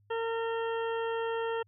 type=harmonic tone; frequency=456.6 Hz; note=A#4; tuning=36 cents flat; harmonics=1 / 2 / 3 / 4 / 6 / 7; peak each=-31 / -37 / -41 / -43 / -47 / -48 dBFS; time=0.1-1.63 s; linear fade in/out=10 ms; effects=added 102 Hz sine -63 dBFS peak until 1.67 s